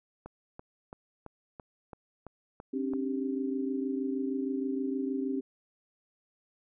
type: click train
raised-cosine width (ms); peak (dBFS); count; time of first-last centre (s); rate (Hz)
1; -29; 9; 0.26-2.936; 2.99
type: chord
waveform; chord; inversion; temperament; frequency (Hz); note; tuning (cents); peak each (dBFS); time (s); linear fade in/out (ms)
sine; C suspended second; none; equal with one note detuned; 267.3 / 293.7 / 392; C4 / D4 / G4; +37 / 0 / 0; -31 / -37 / -36; 2.73-5.41; 10
effects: none